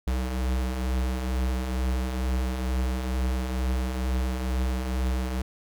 square beating tone pair, 61.7 / 63.9 Hz, B1 / C2, -1 / -40 cents, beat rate 2.2 Hz, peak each -35 / -26 dBFS, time 0.07-5.42 s, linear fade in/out 5 ms, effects none

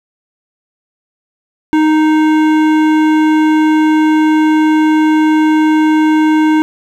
sine tone with hard clipping, 310.5 Hz, D#4, 3 cents flat, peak -9 dBFS, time 1.73-6.62 s, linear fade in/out 0 ms, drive 14 dB, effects none

